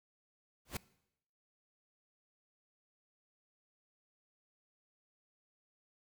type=noise with exponential growth; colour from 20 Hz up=pink; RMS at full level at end=-34 dBFS; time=0.65-0.77 s; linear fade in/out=5 ms; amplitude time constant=24 ms; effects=noise-tail reverb RT60 0.8 s tail -21 dB re dry

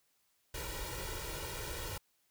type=noise with comb filter; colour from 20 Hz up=pink; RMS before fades=-41 dBFS; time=0.54-1.98 s; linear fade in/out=5 ms; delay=2.1 ms; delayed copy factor=+0.9; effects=white hiss -75 dBFS RMS until 2.3 s

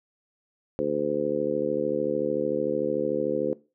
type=harmonic tone; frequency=73.42 Hz; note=D2; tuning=in tune; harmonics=2 / 3 / 4 / 5 / 6 / 7; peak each=-40 / -35 / -31 / -30 / -29 / -28 dBFS; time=0.79-3.53 s; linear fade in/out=0 ms; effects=noise-tail reverb RT60 0.3 s tail -20 dB re dry

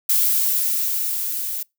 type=noise with level ramp; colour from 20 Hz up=violet; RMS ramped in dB=-17 to -27 dBFS; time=0.09-1.63 s; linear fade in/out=5 ms; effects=noise-tail reverb RT60 0.2 s tail -25 dB re dry

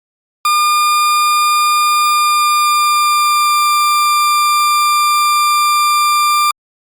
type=tone with pitch glide; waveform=40% pulse; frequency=1206 to 1190.8 Hz; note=D6 to D6; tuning=+46 to +24 cents; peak=-9 dBFS; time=0.45-6.51 s; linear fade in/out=2 ms; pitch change=-22 cents; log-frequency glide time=1.86-3.68 s; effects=Opus 48 kbps

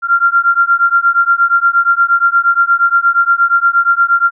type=beating tone pair; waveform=sine; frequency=1380 / 1388.5 Hz; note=F6 / F6; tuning=-21 / -10 cents; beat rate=8.5 Hz; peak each=-11 dBFS; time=0.02-4.31 s; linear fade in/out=50 ms; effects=none

